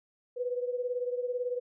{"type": "beating tone pair", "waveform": "sine", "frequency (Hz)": [490, 508], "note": ["B4", "B4"], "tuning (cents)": [-14, 49], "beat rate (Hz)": 18, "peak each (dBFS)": [-31, -36], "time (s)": [0.36, 1.6], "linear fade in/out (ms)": 20, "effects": []}